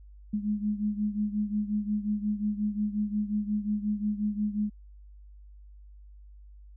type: beating tone pair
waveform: sine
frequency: 207.7 / 213.3 Hz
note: G#3 / G#3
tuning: 0 / +46 cents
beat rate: 5.6 Hz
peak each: -28 / -32 dBFS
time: 0.33-4.7 s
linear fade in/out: 10 ms
effects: added 50 Hz sine -47 dBFS peak until 6.76 s